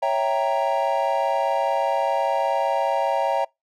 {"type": "chord", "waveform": "triangle", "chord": "C# diminished seventh", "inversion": "none", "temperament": "equal", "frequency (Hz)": [554.4, 659.3, 784, 932.3], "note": ["C#5", "E5", "G5", "Bb5"], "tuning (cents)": [0, 0, 0, 0], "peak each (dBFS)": -23, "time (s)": [0.02, 3.45], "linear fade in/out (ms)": 10, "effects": ["noise-tail reverb RT60 0.2 s tail -26 dB re dry"]}